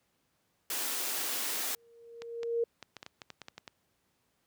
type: high-pass noise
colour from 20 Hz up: white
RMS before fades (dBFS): -34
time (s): 0.7-1.75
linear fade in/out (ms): 2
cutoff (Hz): 230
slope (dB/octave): 48
type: tone with exponential growth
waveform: sine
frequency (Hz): 466.2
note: A#4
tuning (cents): 0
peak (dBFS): -25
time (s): 1.72-2.64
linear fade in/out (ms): 5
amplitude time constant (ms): 200
type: clicks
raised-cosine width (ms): 0.2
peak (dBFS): -26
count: 12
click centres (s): 2.22 / 2.432 / 2.827 / 2.967 / 3.029 / 3.064 / 3.218 / 3.303 / 3.417 / 3.484 / 3.58 / 3.678
effects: pink hiss -75 dBFS RMS until 4.46 s + high-pass 80 Hz 12 dB/octave